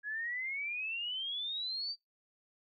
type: exponential sweep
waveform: sine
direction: up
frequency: 1661.2 to 4699 Hz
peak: -35 dBFS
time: 0.03-1.96 s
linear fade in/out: 50 ms
effects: noise-tail reverb RT60 0.2 s tail -26 dB re dry